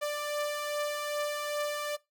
sawtooth beating tone pair, 588 / 590.5 Hz, D5 / D5, +2 / +9 cents, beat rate 2.5 Hz, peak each -35 / -28 dBFS, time 0.01-1.97 s, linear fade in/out 20 ms, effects noise-tail reverb RT60 0.2 s tail -20 dB re dry

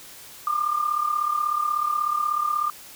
sine tone with amplitude modulation, 1200 Hz, D6, 37 cents sharp, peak -18 dBFS, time 0.47-2.7 s, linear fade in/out 2 ms, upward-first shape sine, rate 36.4 Hz, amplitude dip 70%, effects white hiss -44 dBFS RMS until 2.95 s

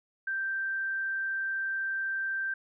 sine tone, 1568 Hz, G6, in tune, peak -29 dBFS, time 0.27-2.54 s, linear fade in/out 5 ms, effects none

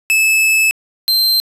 45% pulse tone pair in turn, 2609 / 4131 Hz, E7 / C8, -18 / -23 cents, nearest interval minor sixth, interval 795 cents, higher second, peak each -10 dBFS, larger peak neither, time 0.1-0.71 / 1.08-1.4 s, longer first, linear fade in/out 0 ms, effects resampled to 32000 Hz + 8-bit

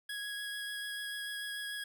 25% pulse tone with vibrato, 1661.2 Hz, G#6, in tune, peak -34 dBFS, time 0.09-1.84 s, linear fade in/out 5 ms, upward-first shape triangle, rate 6.8 Hz, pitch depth 11 cents each way, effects none

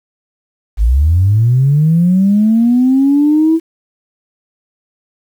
sine linear sweep, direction up, 48.87 to 329.6 Hz, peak -6 dBFS, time 0.77-3.6 s, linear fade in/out 50 ms, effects tanh soft clip ceiling -2 dBFS + 7-bit

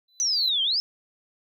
triangle tone with exponential growth, 4000 Hz, B7, 21 cents sharp, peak -23 dBFS, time 0.08-0.49 s, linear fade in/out 5 ms, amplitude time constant 89 ms
sine exponential two-way sweep, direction down then up, 6130 to 3092 to 5320 Hz, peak -21 dBFS, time 0.2-0.8 s, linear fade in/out 0 ms, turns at 0.63 s
effects none

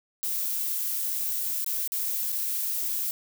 violet noise with dropouts, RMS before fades -29 dBFS, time 0.23-3.11 s, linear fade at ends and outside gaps 0 ms, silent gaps 1.645-1.663 / 1.876-1.92 / 2.32-2.325 s, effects none

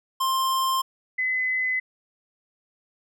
square / sine tone pair in turn, 1053 / 2024 Hz, C6 / B6, +11 / +42 cents, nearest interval major seventh, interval 1131 cents, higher second, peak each -22 dBFS, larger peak neither, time 0.2-0.82 / 1.18-1.8 s, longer neither, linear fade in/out 10 ms, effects none

